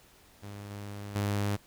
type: tone with level steps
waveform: sawtooth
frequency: 101.9 Hz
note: G#2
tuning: 32 cents flat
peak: -37 / -35 / -24 dBFS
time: 0.42-1.57 s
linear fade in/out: 20 ms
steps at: 0.7 / 1.15 s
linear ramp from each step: 10 ms
effects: pink hiss -59 dBFS RMS until 1.66 s